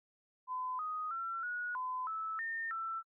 sine tone with pitch steps, 1015 / 1249 / 1352 / 1456 / 1016 / 1308 / 1819 / 1334 Hz, B5 / D#6 / E6 / F#6 / B5 / E6 / A#6 / E6, +47 / +6 / +43 / -28 / +49 / -14 / -43 / +20 cents, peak -36 dBFS, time 0.47-3.03 s, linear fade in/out 50 ms, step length 320 ms, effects noise-tail reverb RT60 0.1 s tail -24 dB re dry

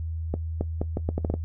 accelerating click train, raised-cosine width 2 ms, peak -13 dBFS, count 9, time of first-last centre 0.34-1.34 s, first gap 270 ms, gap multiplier 0.76, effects noise-tail reverb RT60 0.1 s tail -17 dB re dry + added 81 Hz sine -28 dBFS peak until 1.44 s

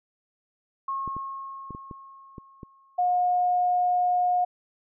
sine tone with exponential decay, 1085 Hz, C#6, 37 cents flat, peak -26 dBFS, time 0.88-3.51 s, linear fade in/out 5 ms, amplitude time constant 570 ms
clicks, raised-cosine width 3 ms, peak -26 dBFS, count 7, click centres 1.077 / 1.166 / 1.707 / 1.749 / 1.912 / 2.382 / 2.632 s
sine tone, 719 Hz, F#5, 50 cents flat, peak -20 dBFS, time 2.98-4.45 s, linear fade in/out 10 ms
effects none

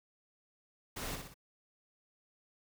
pink noise with echo, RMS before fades -41 dBFS, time 0.96-1.16 s, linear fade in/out 10 ms, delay 61 ms, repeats 3, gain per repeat -5 dB, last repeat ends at 1.343 s, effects none

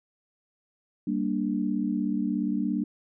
sine chord, G minor, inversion none, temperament equal, 196 / 233.1 / 293.7 Hz, G3 / Bb3 / D4, 0 / 0 / 0 cents, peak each -29 dBFS, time 1.07-2.84 s, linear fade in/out 5 ms, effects none

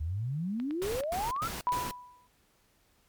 sine exponential sweep, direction up, 72.6 to 1400 Hz, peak -30 dBFS, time 0-1.48 s, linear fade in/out 10 ms
click train, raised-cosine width 0.3 ms, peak -30 dBFS, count 11, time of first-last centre 0.6-1.691 s, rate 9.17 Hz
pink noise bursts, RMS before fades -38 dBFS, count 4, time 0.82-1.91 s, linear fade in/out 0 ms, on 190 ms, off 110 ms
sine tone with exponential decay, 987.8 Hz, B5, in tune, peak -23 dBFS, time 1.67-2.27 s, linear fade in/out 0 ms, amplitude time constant 130 ms
effects pink hiss -68 dBFS RMS until 3.08 s + MP3 96 kbps

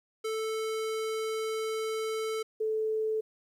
square / sine tone pair in turn, 440 / 436.7 Hz, A4 / A4, 0 / -13 cents, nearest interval unison, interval 13 cents, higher first, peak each -31 / -27 dBFS, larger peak second, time 0.24-2.43 / 2.6-3.21 s, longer first, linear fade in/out 10 ms, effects low-pass 12000 Hz 12 dB/octave + 11-bit

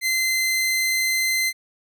sawtooth tone, 2067 Hz, C7, 22 cents flat, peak -16 dBFS, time 0.01-1.53 s, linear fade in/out 50 ms, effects none

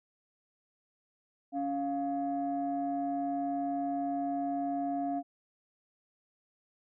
sine tone pair together, 280.4 / 700.1 Hz, C#4 / F5, +20 / +4 cents, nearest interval octave + major third, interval 1584 cents, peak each -32 / -32 dBFS, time 1.52-5.23 s, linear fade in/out 50 ms, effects tanh soft clip ceiling -24 dBFS

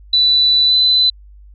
sine tone with pitch glide, 3974 to 4013 Hz, B7 to B7, +10 to +27 cents, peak -9 dBFS, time 0.13-1.1 s, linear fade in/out 5 ms, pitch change +17 cents, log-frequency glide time 0.67-0.74 s, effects added 50 Hz sine -38 dBFS peak until 1.54 s

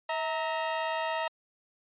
sawtooth tone pair together, 645.2 / 929 Hz, E5 / A#5, -37 / -6 cents, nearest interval tritone, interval 631 cents, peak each -28 dBFS, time 0.09-1.28 s, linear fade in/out 5 ms, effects resampled to 8000 Hz

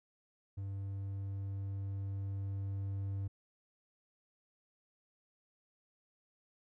triangle tone with level ramp, 98.2 Hz, G2, 4 cents sharp, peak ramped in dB -36 to -33 dBFS, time 0.57-3.28 s, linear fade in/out 10 ms, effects none

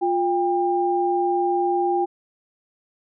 sine tone pair together, 352.2 / 798.2 Hz, F4 / G5, +15 / +31 cents, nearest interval octave + major second, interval 1416 cents, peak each -21 dBFS, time 0.01-2.06 s, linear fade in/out 20 ms, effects none

